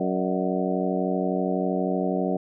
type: harmonic tone with a mistuned harmonic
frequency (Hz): 92.5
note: F#2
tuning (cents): 0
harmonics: 2 / 3 / 4 / 5 / 6 / 7 / 8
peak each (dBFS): -27 / -29 / -30 / -31 / -32 / -32 / -33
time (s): 0-2.37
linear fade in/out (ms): 5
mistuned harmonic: 6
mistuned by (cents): +88
effects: none